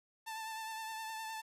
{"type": "tone with vibrato", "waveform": "sawtooth", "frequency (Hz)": 885, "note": "A5", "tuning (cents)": 10, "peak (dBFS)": -37, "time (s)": [0.26, 1.42], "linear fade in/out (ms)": 20, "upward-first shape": "triangle", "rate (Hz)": 9.7, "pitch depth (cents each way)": 30, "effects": ["resampled to 32000 Hz", "11-bit"]}